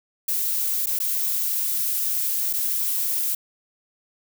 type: noise with dropouts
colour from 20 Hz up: violet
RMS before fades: -24 dBFS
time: 0.28-3.35 s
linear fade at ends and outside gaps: 5 ms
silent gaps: 0.86-0.868 / 0.99-1 / 2.53-2.535 s
effects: none